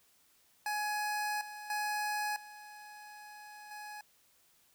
25% pulse tone with level steps, 839 Hz, G#5, 17 cents sharp, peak -29 / -40 / -29 / -45 / -40 dBFS, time 0.66-4.01 s, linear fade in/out 2 ms, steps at 1.41 / 1.7 / 2.36 / 3.71 s, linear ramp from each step 2 ms, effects white hiss -68 dBFS RMS until 4.74 s

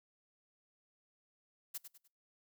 blue noise with echo, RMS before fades -41 dBFS, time 1.74-1.78 s, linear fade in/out 10 ms, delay 100 ms, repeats 3, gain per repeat -9 dB, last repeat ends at 2.08 s, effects noise-tail reverb RT60 0.4 s tail -26 dB re dry

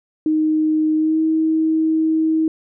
sine tone with pitch glide, 311.1 to 318 Hz, D#4 to D#4, 0 to +38 cents, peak -14 dBFS, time 0.26-2.48 s, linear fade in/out 2 ms, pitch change +38 cents, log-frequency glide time 0.96-1.2 s, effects none

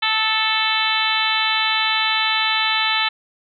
harmonic tone with a mistuned harmonic, 440 Hz, A4, in tune, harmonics 2 / 3 / 4 / 5 / 6 / 7 / 8 / 9, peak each -25 / -25 / -25 / -25 / -25 / -25 / -25 / -25 dBFS, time 0.02-3.09 s, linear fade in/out 10 ms, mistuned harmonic 3, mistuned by -17 cents, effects none

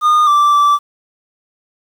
triangle tone with pitch steps, 1221 / 1171 / 1164 Hz, D#6 / D6 / D6, -33 / -5 / -16 cents, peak -6 dBFS, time 0.01-0.79 s, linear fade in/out 50 ms, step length 260 ms, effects 7-bit

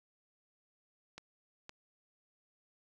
clicks, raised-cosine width 0.2 ms, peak -29 dBFS, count 2, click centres 1.18 / 1.694 s, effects none

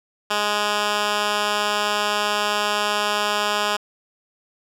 10% pulse tone with band-pass filter, 207.7 Hz, G#3, in tune, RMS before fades -22 dBFS, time 0.3-3.77 s, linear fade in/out 10 ms, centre 2700 Hz, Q 0.54, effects none

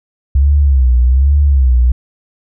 sine tone with vibrato, 66.4 Hz, C2, 26 cents sharp, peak -6 dBFS, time 0.35-1.92 s, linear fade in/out 5 ms, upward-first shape sine, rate 1.2 Hz, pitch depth 150 cents each way, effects none

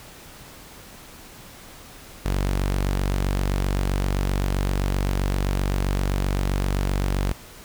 sawtooth tone, 47.69 Hz, G1, 47 cents flat, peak -17 dBFS, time 2.25-7.33 s, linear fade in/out 10 ms, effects pink hiss -44 dBFS RMS until 7.64 s

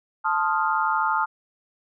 sine chord, F dominant seventh, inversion first, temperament equal, 880 / 1046.5 / 1244.5 / 1396.9 Hz, A5 / C6 / Eb6 / F6, 0 / 0 / 0 / 0 cents, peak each -24 / -29 / -25 / -26 dBFS, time 0.24-1.26 s, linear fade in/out 20 ms, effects none

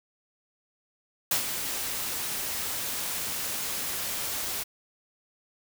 white noise with ADSR envelope, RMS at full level -24 dBFS, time 1.31-4.64 s, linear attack 4 ms, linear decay 110 ms, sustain -8 dB, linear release 17 ms, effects none

